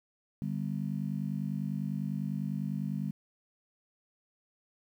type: harmonic tone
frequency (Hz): 50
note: G1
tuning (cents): +35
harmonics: 3 / 4 / 5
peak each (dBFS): -35 / -34 / -41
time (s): 0.42-3.11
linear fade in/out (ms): 0
effects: 10-bit